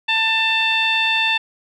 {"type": "tone with low-pass filter", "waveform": "15% pulse", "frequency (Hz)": 891, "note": "A5", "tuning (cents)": 22, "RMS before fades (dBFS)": -18, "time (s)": [0.08, 1.38], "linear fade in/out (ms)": 10, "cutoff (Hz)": 3200, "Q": 4.4, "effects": []}